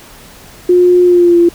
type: tone with pitch glide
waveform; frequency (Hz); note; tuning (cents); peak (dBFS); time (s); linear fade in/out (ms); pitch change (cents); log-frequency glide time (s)
sine; 357.6 to 343.4; F4 to F4; +41 to -29; -4; 0.69-1.49; 5; -70; 1.04-1.38
effects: pink hiss -37 dBFS RMS until 1.54 s